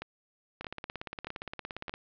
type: two click trains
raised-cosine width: 0.3 ms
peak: -21 / -21 dBFS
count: 24 / 4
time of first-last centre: 0.61-1.939 / 0.02-1.895 s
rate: 17.3 / 1.6 Hz
effects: low-pass 4000 Hz 12 dB/octave